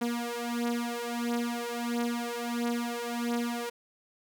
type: beating tone pair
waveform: sawtooth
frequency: 236.7 / 238.2 Hz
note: A#3 / A#3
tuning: +27 / +38 cents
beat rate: 1.5 Hz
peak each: -29 dBFS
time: 0.01-3.7 s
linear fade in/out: 10 ms
effects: none